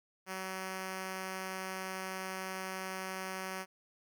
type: tone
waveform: 5% pulse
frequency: 188.6 Hz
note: F#3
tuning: 33 cents sharp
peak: -27 dBFS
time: 0.26-3.66 s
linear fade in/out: 50 ms
effects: none